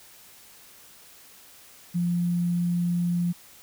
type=tone with sample-and-hold; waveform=sine; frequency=174.3 Hz; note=F3; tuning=3 cents flat; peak=-22 dBFS; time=1.94-3.33 s; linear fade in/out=20 ms; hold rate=11025 Hz; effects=white hiss -51 dBFS RMS until 3.62 s